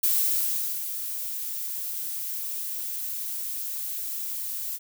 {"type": "noise with ADSR envelope", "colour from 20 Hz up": "violet", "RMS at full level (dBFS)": -22, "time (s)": [0.03, 4.79], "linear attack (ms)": 7, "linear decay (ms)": 770, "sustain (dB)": -10, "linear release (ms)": 40, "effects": []}